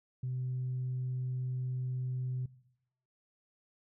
sine tone, 127.4 Hz, C3, 46 cents flat, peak -32 dBFS, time 0.23-2.46 s, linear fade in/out 5 ms, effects noise-tail reverb RT60 0.8 s tail -20 dB re dry + tanh soft clip ceiling -29 dBFS

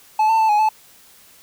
triangle tone with pitch steps, 864 / 893 / 881 / 837 / 868 Hz, A5 / A5 / A5 / G#5 / A5, -32 / +25 / +2 / +13 / -24 cents, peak -11 dBFS, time 0.19-0.69 s, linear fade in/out 5 ms, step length 100 ms, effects white hiss -49 dBFS RMS until 1.42 s

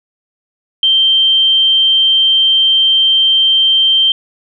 sine tone, 3140 Hz, G7, 2 cents sharp, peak -7 dBFS, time 0.83-4.12 s, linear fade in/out 2 ms, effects none

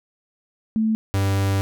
sine / 45% pulse tone pair in turn, 220 / 98 Hz, A3 / G2, 0 / 0 cents, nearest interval octave + major second, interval 1400 cents, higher first, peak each -17 / -18 dBFS, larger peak first, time 0.76-0.95 / 1.14-1.61 s, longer second, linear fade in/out 0 ms, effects none

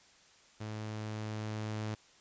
sawtooth tone with level ramp, 107.9 Hz, A2, 33 cents flat, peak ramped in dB -35 to -31 dBFS, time 0.6-1.95 s, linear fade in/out 10 ms, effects white hiss -62 dBFS RMS until 2.2 s + resampled to 16000 Hz

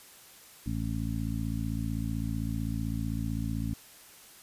harmonic tone, 55.7 Hz, A1, 22 cents sharp, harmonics 1 / 2 / 3 / 4 / 5, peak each -35 / -34 / -38 / -36 / -38 dBFS, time 0.66-3.74 s, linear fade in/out 5 ms, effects white hiss -53 dBFS RMS until 4.42 s + resampled to 32000 Hz

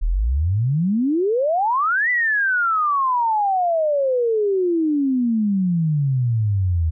sine exponential two-way sweep, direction up then down, 35.8 to 2005 to 78.2 Hz, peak -16 dBFS, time 0.01-6.91 s, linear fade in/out 20 ms, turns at 2.1 s, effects none

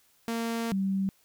sawtooth / sine tone pair in turn, 230 / 193.41 Hz, A#3 / G3, -23 / -23 cents, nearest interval minor third, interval 300 cents, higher first, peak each -25 dBFS, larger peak neither, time 0.28-0.72 / 0.72-1.09 s, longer first, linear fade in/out 0 ms, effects white hiss -65 dBFS RMS until 1.24 s

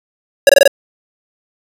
square tone bursts, 556 Hz, C#5, 5 cents sharp, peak -3 dBFS, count 5, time 0.47-0.677 s, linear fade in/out 2 ms, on 23 ms, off 23 ms, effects resampled to 32000 Hz

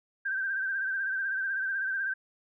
sine tone with vibrato, 1568 Hz, G6, in tune, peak -28 dBFS, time 0.25-2.14 s, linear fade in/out 10 ms, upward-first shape sine, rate 16 Hz, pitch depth 52 cents each way, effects none

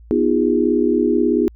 sine chord, F half-diminished seventh, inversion second, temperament equal with one note detuned, 246.9 / 311.1 / 349.2 / 407.9 Hz, Cb4 / Eb4 / F4 / Ab4, 0 / 0 / 0 / -31 cents, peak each -19 dBFS, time 0.11-1.48 s, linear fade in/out 0 ms, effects added 57 Hz sine -40 dBFS peak until 1.55 s

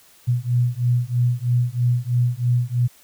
sine beating tone pair, 120.6 / 123.7 Hz, B2 / B2, -41 / +3 cents, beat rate 3.1 Hz, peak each -20 dBFS, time 0.27-2.88 s, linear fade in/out 20 ms, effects white hiss -52 dBFS RMS until 3.03 s

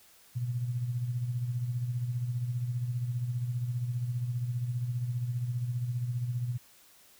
sine tone with tremolo, 121.9 Hz, B2, 22 cents flat, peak -27 dBFS, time 0.35-6.58 s, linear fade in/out 20 ms, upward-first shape sine, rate 15 Hz, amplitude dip 55%, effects white hiss -59 dBFS RMS until 7.19 s

